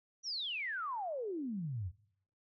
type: exponential sweep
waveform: sine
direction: down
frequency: 6000 to 80 Hz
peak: -36 dBFS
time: 0.23-1.92 s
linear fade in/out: 50 ms
effects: noise-tail reverb RT60 0.7 s tail -22 dB re dry